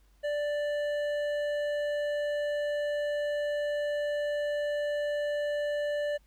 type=tone with hard clipping; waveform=triangle; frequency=587.3 Hz; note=D5; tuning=in tune; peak=-30 dBFS; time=0.23-6.18 s; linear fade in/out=20 ms; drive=13 dB; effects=added 49 Hz sine -60 dBFS peak until 6.26 s + pink hiss -70 dBFS RMS until 6.26 s